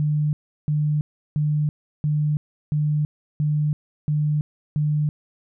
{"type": "tone bursts", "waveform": "sine", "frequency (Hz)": 150, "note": "D3", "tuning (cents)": 37, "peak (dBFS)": -18, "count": 8, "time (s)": [0, 5.09], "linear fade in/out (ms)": 0, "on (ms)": 330, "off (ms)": 350, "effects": []}